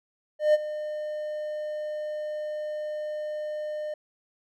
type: tone with ADSR envelope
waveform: triangle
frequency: 606 Hz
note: D#5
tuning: 46 cents flat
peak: -13 dBFS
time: 0.39-3.94 s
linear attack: 150 ms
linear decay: 29 ms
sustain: -15 dB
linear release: 4 ms
effects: none